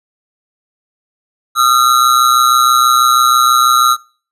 square ring-modulated tone, 1297 Hz, E6, 28 cents flat, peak -5 dBFS, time 1.55-3.97 s, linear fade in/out 50 ms, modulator 63.1 Hz, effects noise-tail reverb RT60 0.4 s tail -24 dB re dry + resampled to 32000 Hz

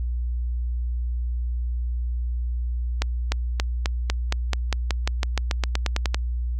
accelerating click train, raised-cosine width 0.2 ms, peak -6 dBFS, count 19, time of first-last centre 3.02-6.145 s, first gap 300 ms, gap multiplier 0.93, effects added 60 Hz sine -23 dBFS peak until 6.59 s

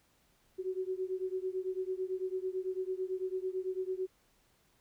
sine beating tone pair, 370 / 379 Hz, F#4 / F#4, 0 / +42 cents, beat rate 9 Hz, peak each -36 / -37 dBFS, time 0.58-4.07 s, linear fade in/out 20 ms, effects pink hiss -70 dBFS RMS until 4.8 s

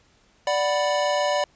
square chord, B minor, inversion first, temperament equal, 587.3 / 740 / 987.8 Hz, D5 / F#5 / B5, 0 / 0 / 0 cents, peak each -23 / -28 / -28 dBFS, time 0.47-1.44 s, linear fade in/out 2 ms, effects pink hiss -60 dBFS RMS until 1.55 s + resampled to 16000 Hz

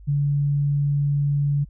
sine tone, 143.3 Hz, D3, 42 cents flat, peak -18 dBFS, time 0.07-1.65 s, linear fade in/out 20 ms, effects added 50 Hz sine -41 dBFS peak until 1.69 s

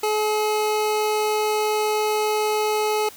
25% pulse tone, 426.4 Hz, G#4, 46 cents sharp, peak -16 dBFS, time 0.03-3.09 s, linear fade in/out 5 ms, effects white hiss -44 dBFS RMS until 3.16 s

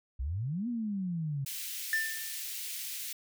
sine exponential two-way sweep, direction up then down, 58.7 to 246.9 to 133.6 Hz, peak -31 dBFS, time 0.19-1.45 s, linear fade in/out 10 ms, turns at 0.68 s
white high-pass noise, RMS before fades -39 dBFS, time 1.46-3.13 s, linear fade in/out 5 ms, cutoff 2100 Hz, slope 24 dB/octave
triangle tone with exponential decay, 1783 Hz, A6, 22 cents sharp, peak -23 dBFS, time 1.93-2.49 s, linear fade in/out 1 ms, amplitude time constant 120 ms
effects none

